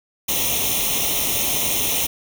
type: noise with comb filter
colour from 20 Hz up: white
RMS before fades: -21 dBFS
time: 0.28-2.07 s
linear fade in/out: 10 ms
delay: 0.32 ms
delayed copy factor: +0.85
effects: none